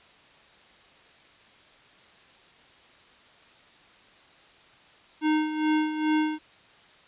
square tone with tremolo, 308.4 Hz, D#4, 15 cents flat, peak -21 dBFS, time 5.21-6.39 s, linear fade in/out 50 ms, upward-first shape sine, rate 2.4 Hz, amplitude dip 65%, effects white hiss -55 dBFS RMS until 7.07 s + resampled to 8000 Hz

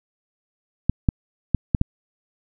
clicks, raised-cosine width 5 ms, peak -4 dBFS, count 5, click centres 0.896 / 1.088 / 1.547 / 1.748 / 1.814 s, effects none

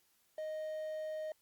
triangle tone with quantisation, 622.3 Hz, D#5, in tune, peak -36 dBFS, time 0.38-1.32 s, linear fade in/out 2 ms, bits 11, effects white hiss -73 dBFS RMS until 1.41 s + Opus 48 kbps

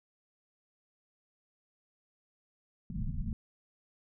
pink low-pass noise, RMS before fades -35 dBFS, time 2.9-3.33 s, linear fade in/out 2 ms, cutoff 230 Hz, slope 96 dB/octave, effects none

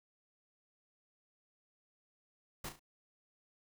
pink noise with echo, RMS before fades -42 dBFS, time 2.64-2.69 s, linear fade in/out 5 ms, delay 35 ms, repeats 3, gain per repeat -8 dB, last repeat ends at 2.795 s, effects none

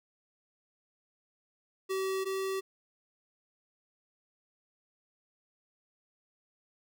square tone pair in turn, 382.5 / 384.3 Hz, G4 / G4, -42 / -34 cents, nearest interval unison, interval 8 cents, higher second, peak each -31 / -32 dBFS, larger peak first, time 1.89-2.25 / 2.25-2.61 s, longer neither, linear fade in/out 20 ms, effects none

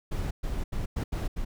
brown noise bursts at uneven times, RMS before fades -30 dBFS, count 6, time 0.11-0.31 / 0.43-0.64 / 0.72-0.86 / 0.96-1.04 / 1.12-1.28 / 1.36-1.45 s, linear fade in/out 10 ms, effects none

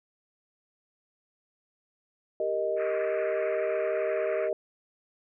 sine chord, Eb major, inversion first, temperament equal with one note detuned, 395.2 / 466.2 / 622.3 Hz, G4 / Bb4 / Eb5, +14 / 0 / 0 cents, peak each -32 / -32 / -28 dBFS, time 2.4-4.53 s, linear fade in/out 2 ms
pink band-pass noise, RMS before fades -41 dBFS, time 2.76-4.5 s, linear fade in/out 50 ms, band 1100 to 2500 Hz, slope 96 dB/octave
effects none

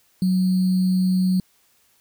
sine tone with sample-and-hold, 185 Hz, F#3, in tune, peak -16 dBFS, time 0.22-1.4 s, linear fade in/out 2 ms, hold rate 4410 Hz, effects white hiss -61 dBFS RMS until 2 s

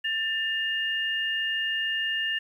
sine tone pair together, 1782.2 / 2829 Hz, A6 / F7, +22 / +22 cents, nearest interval minor sixth, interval 800 cents, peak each -28 dBFS, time 0.04-2.39 s, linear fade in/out 10 ms, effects 10-bit

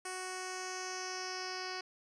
10% pulse tone with low-pass filter sweep, 370.4 Hz, F#4, 2 cents sharp, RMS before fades -41 dBFS, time 0.05-1.81 s, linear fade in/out 5 ms, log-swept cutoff 8500 to 4600 Hz, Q 3.8, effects none

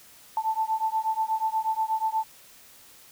sine beating tone pair, 878 / 886.3 Hz, A5 / A5, -4 / +12 cents, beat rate 8.3 Hz, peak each -27 dBFS, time 0.37-2.24 s, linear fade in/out 2 ms, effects white hiss -52 dBFS RMS until 3.11 s

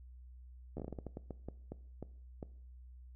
slowing click train, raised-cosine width 2 ms, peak -29 dBFS, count 15, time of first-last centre 0.77-2.428 s, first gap 12 ms, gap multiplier 1.31, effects noise-tail reverb RT60 0.6 s tail -19 dB re dry + added 62 Hz sine -51 dBFS peak until 3.15 s

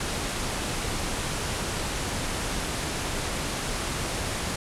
pink low-pass noise, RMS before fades -30 dBFS, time 0-4.56 s, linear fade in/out 5 ms, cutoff 11000 Hz, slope 48 dB/octave, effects none

